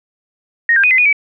sine tone with pitch steps, 1864 / 1594 / 2488 / 2044 / 2462 / 2291 Hz, A#6 / G6 / D#7 / C7 / D#7 / D7, -1 / +28 / -1 / -41 / -19 / -44 cents, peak -8 dBFS, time 0.69-1.128 s, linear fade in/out 2 ms, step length 73 ms, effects none

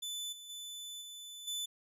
sawtooth tone with level steps, 3500 Hz, A7, 10 cents flat, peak -35 / -45 / -40 / -43 / -33 dBFS, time 0.02-1.66 s, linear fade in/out 10 ms, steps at 0.32 / 0.49 / 1.01 / 1.47 s, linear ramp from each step 10 ms, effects resampled to 32000 Hz

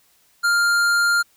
triangle tone with hard clipping, 1400 Hz, F6, 4 cents sharp, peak -17 dBFS, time 0.43-1.23 s, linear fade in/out 20 ms, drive 17 dB, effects white hiss -59 dBFS RMS until 1.36 s

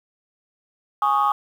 sine chord, Ab suspended fourth, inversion none, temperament equal, 830.6 / 1108.7 / 1244.5 Hz, Ab5 / Db6 / Eb6, 0 / 0 / 0 cents, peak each -20 dBFS, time 1.02-1.32 s, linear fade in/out 2 ms, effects tanh soft clip ceiling -10 dBFS + 8-bit

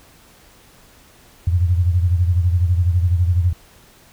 sine beating tone pair, 86.7 / 98.7 Hz, F2 / G2, -12 / +12 cents, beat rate 12 Hz, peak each -14 / -21 dBFS, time 1.47-3.53 s, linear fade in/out 5 ms, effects pink hiss -49 dBFS RMS until 4.12 s

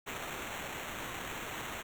white noise with sample-and-hold, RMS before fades -41 dBFS, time 0.06-1.83 s, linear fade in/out 20 ms, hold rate 4900 Hz, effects none

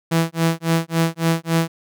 sawtooth tone with tremolo, 164.81 Hz, E3, in tune, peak -10 dBFS, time 0.11-1.68 s, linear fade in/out 10 ms, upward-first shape sine, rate 3.6 Hz, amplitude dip 100%, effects none

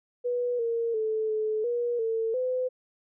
sine tone with pitch steps, 488.5 / 463 / 437.1 / 432.3 / 479.3 / 449.7 / 508 Hz, B4 / A#4 / A4 / A4 / A#4 / A4 / B4, -19 / -12 / -11 / -31 / +48 / +38 / +49 cents, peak -25 dBFS, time 0.24-2.69 s, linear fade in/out 20 ms, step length 350 ms, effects none

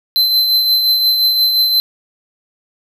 square tone with tremolo, 4072 Hz, C8, 48 cents flat, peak -9 dBFS, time 0.16-1.8 s, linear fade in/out 0 ms, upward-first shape triangle, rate 5.7 Hz, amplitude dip 45%, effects none

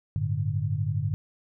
sine chord, G suspended second, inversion none, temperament just, 98 / 110.25 / 147 Hz, G2 / A2 / D3, 0 / +4 / +2 cents, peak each -29 dBFS, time 0.16-1.14 s, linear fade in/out 0 ms, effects none

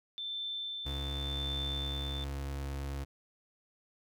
sine tone with tremolo, 3545 Hz, A7, 12 cents sharp, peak -35 dBFS, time 0.18-2.24 s, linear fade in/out 0 ms, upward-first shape sine, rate 0.89 Hz, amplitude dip 40%
35% pulse tone, 69.2 Hz, C#2, 2 cents flat, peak -34 dBFS, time 0.85-3.05 s, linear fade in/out 20 ms
effects none

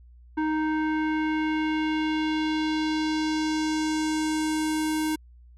square tone with low-pass filter sweep, 311.1 Hz, D#4, in tune, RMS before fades -26 dBFS, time 0.37-5.16 s, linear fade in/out 10 ms, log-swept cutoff 1400 to 12000 Hz, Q 1.6, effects added 60 Hz sine -48 dBFS peak until 5.57 s

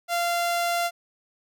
sawtooth tone, 691 Hz, F5, 19 cents flat, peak -19 dBFS, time 0.08-0.91 s, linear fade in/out 50 ms, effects none

